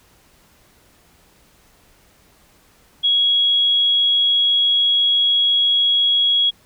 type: tone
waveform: sine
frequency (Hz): 3322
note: G#7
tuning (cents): 0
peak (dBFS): -13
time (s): 3.03-6.51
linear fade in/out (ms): 20
effects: pink hiss -54 dBFS RMS until 6.65 s